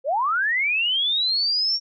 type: linear sweep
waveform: sine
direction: up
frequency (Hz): 493.9 to 5588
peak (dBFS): -19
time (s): 0.04-1.8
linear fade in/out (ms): 50
effects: none